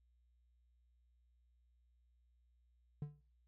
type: tone with exponential decay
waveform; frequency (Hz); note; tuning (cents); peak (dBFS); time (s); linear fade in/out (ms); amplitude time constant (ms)
triangle; 146.83; D3; 0; -35; 3.02-3.21; 2; 40
effects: noise-tail reverb RT60 0.4 s tail -19 dB re dry + added 60 Hz sine -70 dBFS peak until 3.47 s